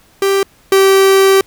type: tone pair in turn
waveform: 45% pulse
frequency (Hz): 392 / 387.5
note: G4 / G4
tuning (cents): 0 / -20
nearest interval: unison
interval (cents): 20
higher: first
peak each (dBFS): -10 / -6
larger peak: second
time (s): 0.22-0.43 / 0.72-1.41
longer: second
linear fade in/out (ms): 2
effects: pink hiss -49 dBFS RMS until 1.46 s